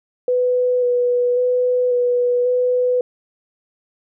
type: tone with vibrato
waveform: sine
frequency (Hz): 493.9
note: B4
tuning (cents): 0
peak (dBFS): -14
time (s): 0.28-3.01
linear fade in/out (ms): 2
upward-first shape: square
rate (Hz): 0.92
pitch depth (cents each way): 14
effects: none